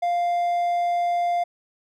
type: tone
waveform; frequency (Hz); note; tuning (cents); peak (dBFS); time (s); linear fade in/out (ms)
triangle; 698.5; F5; 0; -18; 0.02-1.44; 10
effects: none